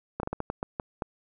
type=slowing click train; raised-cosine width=1 ms; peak=-16 dBFS; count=9; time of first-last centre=0.2-1.022 s; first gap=32 ms; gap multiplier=1.32; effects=none